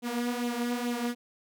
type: tone with flanger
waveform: sawtooth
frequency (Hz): 241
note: B3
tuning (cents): -42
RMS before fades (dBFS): -31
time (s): 0.02-1.15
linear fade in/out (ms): 50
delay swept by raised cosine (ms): 0.28 to 4.78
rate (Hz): 2.3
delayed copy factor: +0.6
effects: none